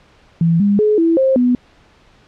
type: tone with pitch steps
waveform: sine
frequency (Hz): 166.6 / 202.6 / 424.4 / 330.7 / 530 / 247.1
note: E3 / G#3 / G#4 / E4 / C5 / B3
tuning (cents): +19 / -43 / +38 / +6 / +22 / +1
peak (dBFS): -10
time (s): 0.41-1.55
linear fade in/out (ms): 2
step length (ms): 190
effects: pink hiss -50 dBFS RMS until 2.27 s + low-pass 4000 Hz 12 dB/octave